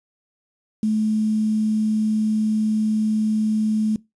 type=tone with quantisation; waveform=sine; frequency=216 Hz; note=A3; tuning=32 cents flat; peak=-17 dBFS; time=0.83-3.96 s; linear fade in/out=2 ms; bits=7; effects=noise-tail reverb RT60 0.2 s tail -21 dB re dry + resampled to 22050 Hz